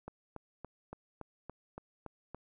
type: click train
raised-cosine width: 1 ms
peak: -29 dBFS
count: 9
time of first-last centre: 0.08-2.346 s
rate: 3.53 Hz
effects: none

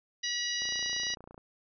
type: harmonic tone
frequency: 967 Hz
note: B5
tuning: 37 cents flat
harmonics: 2 / 3 / 4 / 5 / 6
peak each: -37 / -37 / -37 / -37 / -37 dBFS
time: 0.23-1.15 s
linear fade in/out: 10 ms
type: click train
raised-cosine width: 1 ms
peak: -34 dBFS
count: 23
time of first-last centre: 0.62-1.379 s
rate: 29 Hz
effects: none

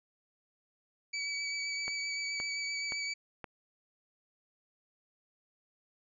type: tone with vibrato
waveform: 25% pulse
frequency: 2285 Hz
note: D7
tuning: 48 cents flat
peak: -30 dBFS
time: 1.13-3.14 s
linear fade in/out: 10 ms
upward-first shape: sine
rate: 7.7 Hz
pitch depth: 15 cents each way
type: click train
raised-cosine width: 0.5 ms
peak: -26 dBFS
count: 4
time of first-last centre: 1.88-3.442 s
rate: 1.92 Hz
effects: resampled to 22050 Hz

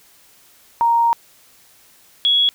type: tone pair in turn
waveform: sine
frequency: 932.3 / 3348 Hz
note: A#5 / G#7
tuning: 0 / +13 cents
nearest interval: octave + minor seventh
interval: 2213 cents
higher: second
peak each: -12 dBFS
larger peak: neither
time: 0.81-1.13 / 2.25-2.49 s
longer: first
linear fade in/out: 0 ms
effects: white hiss -51 dBFS RMS until 2.54 s

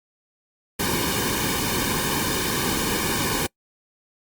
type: noise with comb filter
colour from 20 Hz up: pink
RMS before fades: -24 dBFS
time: 0.79-3.47 s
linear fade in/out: 10 ms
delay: 1.5 ms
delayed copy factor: -0.85
effects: noise-tail reverb RT60 0.1 s tail -26 dB re dry + Opus 48 kbps

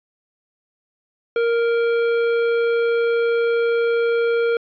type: tone with hard clipping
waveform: triangle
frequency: 466.2 Hz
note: A#4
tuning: in tune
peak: -18 dBFS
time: 1.36-4.57 s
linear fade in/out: 2 ms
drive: 15 dB
effects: resampled to 11025 Hz

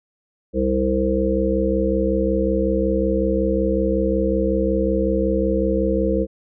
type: harmonic tone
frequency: 65.41 Hz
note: C2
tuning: in tune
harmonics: 1 / 3 / 5 / 7 / 8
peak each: -24 / -23 / -23 / -23 / -23 dBFS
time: 0.53-6.27 s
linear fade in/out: 50 ms
effects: none

